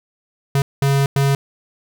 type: tone bursts at uneven times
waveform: square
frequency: 138.59 Hz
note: C#3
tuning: in tune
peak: -14 dBFS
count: 3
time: 0.55-0.62 / 0.82-1.06 / 1.16-1.35 s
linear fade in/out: 2 ms
effects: 9-bit